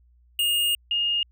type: tone pair in turn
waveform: square / sine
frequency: 2841 / 2841 Hz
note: F7 / F7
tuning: +29 / +29 cents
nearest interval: unison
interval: 0 cents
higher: neither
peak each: -21 dBFS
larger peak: neither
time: 0.39-0.75 / 0.91-1.23 s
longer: first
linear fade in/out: 2 ms
effects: added 60 Hz sine -55 dBFS peak until 1.31 s